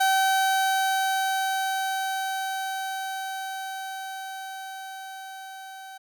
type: tone with level ramp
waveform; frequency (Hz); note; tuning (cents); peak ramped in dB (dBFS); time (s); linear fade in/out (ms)
30% pulse; 768; G5; -36; -16 to -37; 0-5.98; 10
effects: none